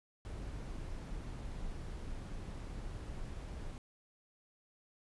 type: noise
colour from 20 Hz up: brown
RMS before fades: -43 dBFS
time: 0.25-3.78 s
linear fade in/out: 0 ms
effects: resampled to 24000 Hz